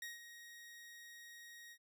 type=tone with ADSR envelope; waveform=sawtooth; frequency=1881 Hz; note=A#6; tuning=15 cents sharp; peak=-40 dBFS; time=0.02-1.78 s; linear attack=3 ms; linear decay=160 ms; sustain=-10 dB; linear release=61 ms; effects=none